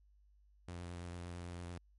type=tone with vibrato; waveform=sawtooth; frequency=87.31 Hz; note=F2; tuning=in tune; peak=-40 dBFS; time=0.68-1.78 s; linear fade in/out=5 ms; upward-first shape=sine; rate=8.9 Hz; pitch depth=21 cents each way; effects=added 50 Hz sine -64 dBFS peak until 1.98 s + MP3 48 kbps